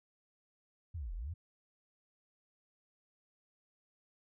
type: linear two-way sweep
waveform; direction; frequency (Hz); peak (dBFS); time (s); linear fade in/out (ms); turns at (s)
sine; down then up; 92.5 to 36.71 to 92.5; -38; 0.94-1.34; 10; 1.14
effects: none